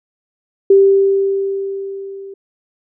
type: tone with level ramp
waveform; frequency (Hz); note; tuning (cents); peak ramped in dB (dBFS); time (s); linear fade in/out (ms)
sine; 392; G4; 0; -4 to -29; 0.7-2.34; 5
effects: none